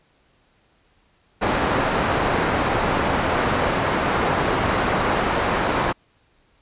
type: low-pass noise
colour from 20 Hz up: white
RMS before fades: -21 dBFS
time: 1.41-5.93 s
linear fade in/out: 20 ms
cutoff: 1200 Hz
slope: 12 dB/octave
effects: pink hiss -61 dBFS RMS until 6.61 s + resampled to 8000 Hz